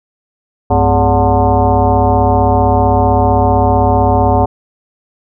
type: tone with frequency modulation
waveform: sine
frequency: 415.3 Hz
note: G#4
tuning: in tune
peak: -7 dBFS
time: 0.7-4.46 s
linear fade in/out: 10 ms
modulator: 159 Hz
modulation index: 3.1
effects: none